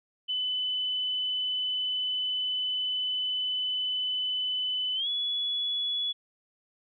sine tone with pitch glide, 3009 to 3397 Hz, F#7 to G#7, +28 to +38 cents, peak -27 dBFS, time 0.28-6.13 s, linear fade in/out 20 ms, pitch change +210 cents, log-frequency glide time 4.95-5.08 s, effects none

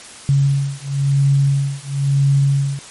sine beating tone pair, 138.59 / 139.57 Hz, C#3 / C#3, 0 / +12 cents, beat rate 0.98 Hz, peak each -16 dBFS, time 0.29-2.79 s, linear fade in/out 0 ms, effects white hiss -37 dBFS RMS until 2.9 s + MP3 48 kbps

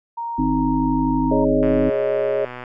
sine tone, 932.3 Hz, A#5, in tune, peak -24 dBFS, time 0.17-1.45 s, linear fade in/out 10 ms
harmonic tone, 52.2 Hz, G#1, 10 cents sharp, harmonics 1 / 3 / 5 / 6, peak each -26 / -27 / -19 / -23 dBFS, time 0.38-1.9 s, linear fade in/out 10 ms
sine chord, Ab suspended fourth, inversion none, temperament equal, 415.3 / 554.4 / 622.3 Hz, Ab4 / Db5 / Eb5, 0 / 0 / 0 cents, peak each -22 dBFS, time 1.31-2.45 s, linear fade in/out 5 ms
click train, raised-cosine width 0.5 ms, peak -18 dBFS, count 126, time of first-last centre 1.63-2.638 s, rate 124 Hz
effects none

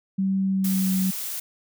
sine tone with pitch glide, 192.5 to 188.54 Hz, G3 to F#3, -31 to +33 cents, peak -20 dBFS, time 0.18-1.11 s, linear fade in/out 10 ms, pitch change -36 cents, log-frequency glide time 0.47-0.95 s
blue noise, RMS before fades -31 dBFS, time 0.64-1.4 s, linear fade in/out 5 ms
effects none

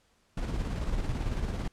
brown noise with tremolo, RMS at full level -30 dBFS, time 0.37-1.68 s, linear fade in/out 5 ms, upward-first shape square, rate 18 Hz, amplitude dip 35%, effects pink hiss -68 dBFS RMS until 1.72 s + low-pass 9000 Hz 12 dB/octave

